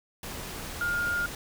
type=tone in noise; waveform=sine; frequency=1416 Hz; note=F6; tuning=23 cents sharp; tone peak=-26 dBFS; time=0.81-1.26 s; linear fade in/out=2 ms; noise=pink; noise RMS=-38 dBFS; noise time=0.23-1.35 s; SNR=+9 dB; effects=none